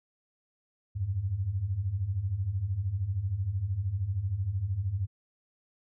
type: beating tone pair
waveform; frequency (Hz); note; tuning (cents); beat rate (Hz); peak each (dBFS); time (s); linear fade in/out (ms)
sine; 87.5 / 100.5; F2 / G2; +4 / +44; 13; -34 / -29; 0.95-5.07; 20
effects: none